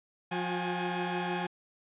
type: tone cluster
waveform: sawtooth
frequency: 177 / 360.4 / 801 / 839 Hz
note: F3 / F#4 / G5 / G#5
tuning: +23 / -45 / +37 / +17 cents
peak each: -31 / -32 / -36 / -32 dBFS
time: 0.31-1.47 s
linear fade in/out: 10 ms
effects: resampled to 8000 Hz